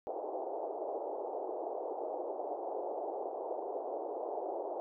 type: band-pass noise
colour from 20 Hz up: white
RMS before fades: -39 dBFS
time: 0.07-4.8 s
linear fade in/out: 0 ms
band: 350 to 800 Hz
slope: 48 dB/octave
effects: none